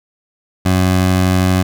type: tone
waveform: 20% pulse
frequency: 92.5 Hz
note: F#2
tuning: in tune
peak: -6 dBFS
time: 0.65-1.63 s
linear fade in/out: 10 ms
effects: none